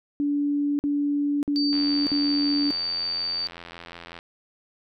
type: tone bursts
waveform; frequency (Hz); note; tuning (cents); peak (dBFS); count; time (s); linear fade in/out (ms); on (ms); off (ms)
sine; 288.5; D4; -31; -21; 4; 0.2-2.707; 0; 590; 49
type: tone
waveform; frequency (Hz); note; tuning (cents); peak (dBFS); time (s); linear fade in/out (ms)
sine; 4611; D8; -33; -25; 1.56-3.47; 0
type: click train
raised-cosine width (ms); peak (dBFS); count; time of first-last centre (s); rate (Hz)
0.3; -23; 211; 1.73-4.189; 85.4
effects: none